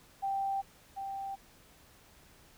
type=tone pair in turn; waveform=sine; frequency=784 / 784 Hz; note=G5 / G5; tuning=0 / 0 cents; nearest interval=unison; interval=0 cents; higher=neither; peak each=-30 / -36 dBFS; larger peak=first; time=0.22-0.62 / 0.96-1.36 s; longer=neither; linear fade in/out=20 ms; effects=pink hiss -60 dBFS RMS until 2.57 s